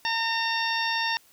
harmonic tone, 912 Hz, A#5, 38 cents flat, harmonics 1 / 2 / 3 / 4 / 5 / 6, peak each -29 / -29 / -32 / -33 / -37 / -33 dBFS, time 0.05-1.17 s, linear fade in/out 0 ms, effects white hiss -58 dBFS RMS until 1.32 s

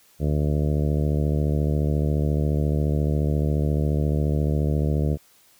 harmonic tone, 74.3 Hz, D2, 21 cents sharp, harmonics 1 / 2 / 3 / 4 / 5 / 6 / 7 / 8 / 9, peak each -23 / -23 / -30 / -32 / -34 / -34 / -36 / -38 / -41 dBFS, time 0.19-5.18 s, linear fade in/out 50 ms, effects white hiss -57 dBFS RMS until 5.59 s

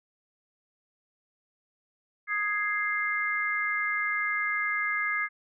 sine chord, Ab major, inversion second, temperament equal, 1244.5 / 1661.2 / 2093 Hz, Eb6 / Ab6 / C7, 0 / 0 / 0 cents, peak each -33 / -30 / -29 dBFS, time 2.27-5.29 s, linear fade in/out 50 ms, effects none

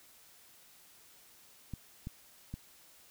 clicks, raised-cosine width 5 ms, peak -27 dBFS, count 3, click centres 1.737 / 2.071 / 2.54 s, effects white hiss -60 dBFS RMS until 3.1 s

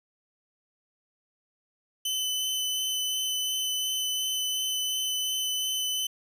sawtooth tone with vibrato, 3029 Hz, F#7, 40 cents sharp, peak -24 dBFS, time 2.05-6.07 s, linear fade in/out 5 ms, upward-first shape sine, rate 2.8 Hz, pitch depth 9 cents each way, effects none

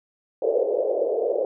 pink band-pass noise, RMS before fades -23 dBFS, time 0.42-1.45 s, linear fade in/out 2 ms, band 430 to 580 Hz, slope 48 dB/octave, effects none

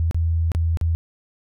sine tone with dropouts, 82.41 Hz, E2, in tune, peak -17 dBFS, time 0-0.95 s, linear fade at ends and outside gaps 0 ms, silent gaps 0.111-0.145 / 0.518-0.549 / 0.772-0.812 s, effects none

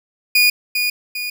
30% pulse tone with echo, 2451 Hz, D#7, 27 cents flat, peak -8 dBFS, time 0.35-0.5 s, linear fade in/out 5 ms, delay 400 ms, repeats 2, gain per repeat -6 dB, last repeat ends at 1.3 s, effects none

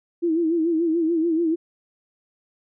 sine tone with vibrato, 329.6 Hz, E4, in tune, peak -18 dBFS, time 0.22-1.56 s, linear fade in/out 20 ms, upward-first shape sine, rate 6.9 Hz, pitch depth 84 cents each way, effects none

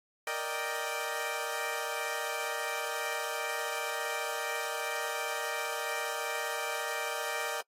15% pulse chord, Eb major seventh, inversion second, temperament equal, 466.2 / 587.3 / 622.3 / 784 Hz, Bb4 / D5 / Eb5 / G5, 0 / 0 / 0 / 0 cents, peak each -32 dBFS, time 0.27-7.61 s, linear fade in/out 2 ms, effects noise-tail reverb RT60 0.1 s tail -25 dB re dry + AAC 48 kbps

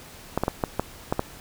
clicks, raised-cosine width 1 ms, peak -8 dBFS, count 7, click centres 0.376 / 0.436 / 0.481 / 0.638 / 0.796 / 1.125 / 1.194 s, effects pink hiss -45 dBFS RMS until 1.4 s

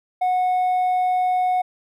triangle tone with hard clipping, 733 Hz, F#5, 16 cents flat, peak -16 dBFS, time 0.21-1.62 s, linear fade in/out 10 ms, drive 1 dB, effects none

